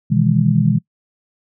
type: chord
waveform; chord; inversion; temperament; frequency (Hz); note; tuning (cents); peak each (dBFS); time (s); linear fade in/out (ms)
sine; E major seventh; second; just; 123.61 / 154.51 / 164.81 / 206; B2 / D#3 / E3 / G#3; +2 / -12 / 0 / -14; -17; 0.1-0.79; 20
effects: noise-tail reverb RT60 0.1 s tail -23 dB re dry